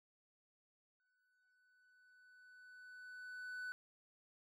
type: tone with exponential growth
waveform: triangle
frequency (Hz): 1495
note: F#6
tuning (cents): +17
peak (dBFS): -40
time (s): 1-3.72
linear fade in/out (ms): 0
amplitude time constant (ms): 590
effects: none